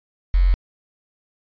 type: tone with quantisation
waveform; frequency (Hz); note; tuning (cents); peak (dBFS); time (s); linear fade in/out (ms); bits
sine; 44.73; F1; +42; -12; 0.34-0.54; 0; 6
effects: resampled to 11025 Hz